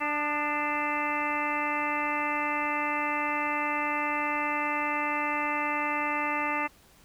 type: harmonic tone with a mistuned harmonic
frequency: 295 Hz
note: D4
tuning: 8 cents sharp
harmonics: 1 / 2 / 3 / 4 / 5 / 6 / 7 / 8 / 9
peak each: -36 / -38 / -32 / -33 / -42 / -38 / -33 / -43 / -35 dBFS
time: 0-6.68 s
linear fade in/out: 20 ms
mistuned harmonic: 4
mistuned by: +35 cents
effects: pink hiss -58 dBFS RMS until 7.04 s